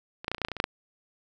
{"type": "clicks", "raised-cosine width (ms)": 0.3, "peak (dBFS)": [-23, -12, -13, -15, -26, -13, -8, -20, -16, -21, -6, -9], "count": 12, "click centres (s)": [0.245, 0.281, 0.316, 0.347, 0.382, 0.417, 0.449, 0.485, 0.517, 0.567, 0.601, 0.641], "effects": []}